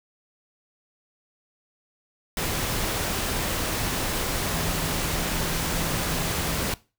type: tone in noise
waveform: sine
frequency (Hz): 164.81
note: E3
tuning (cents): 0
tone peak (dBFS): -35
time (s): 4.54-6.65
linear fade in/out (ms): 2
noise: pink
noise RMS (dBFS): -27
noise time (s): 2.37-6.74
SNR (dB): -11
effects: noise-tail reverb RT60 0.3 s tail -20 dB re dry